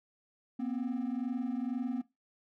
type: tone pair together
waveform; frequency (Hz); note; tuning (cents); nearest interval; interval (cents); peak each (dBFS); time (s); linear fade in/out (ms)
triangle; 239.5 / 261.6; A#3 / C4; +47 / 0; major second; 153; -32 / -32; 0.59-2.02; 10
effects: noise-tail reverb RT60 0.2 s tail -18 dB re dry + tanh soft clip ceiling -25 dBFS